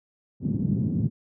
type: band-pass noise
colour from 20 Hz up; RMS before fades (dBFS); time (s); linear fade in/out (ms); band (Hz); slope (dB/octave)
white; -25; 0.4-1.1; 50; 110 to 200; 24
effects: none